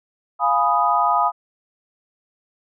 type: chord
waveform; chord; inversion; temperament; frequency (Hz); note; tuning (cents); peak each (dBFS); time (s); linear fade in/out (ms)
sine; F half-diminished seventh; none; equal; 698.5 / 830.6 / 987.8 / 1244.5; F5 / Ab5 / Cb6 / Eb6; 0 / 0 / 0 / 0; -22 / -21 / -21 / -19; 0.39-1.32; 50
effects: none